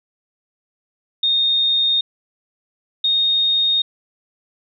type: tone pair in turn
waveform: sine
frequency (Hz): 3685 / 3705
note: A#7 / A#7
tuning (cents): -21 / -11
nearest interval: unison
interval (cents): 10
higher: second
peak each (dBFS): -14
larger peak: neither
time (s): 1.23-2.01 / 3.04-3.82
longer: neither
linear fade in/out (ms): 5
effects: none